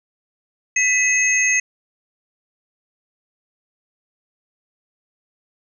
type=tone cluster; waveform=sine; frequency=1995 / 2568 / 6430 Hz; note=B6 / E7 / G8; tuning=+17 / -46 / +43 cents; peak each=-19 dBFS; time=0.76-1.6 s; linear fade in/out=5 ms; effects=none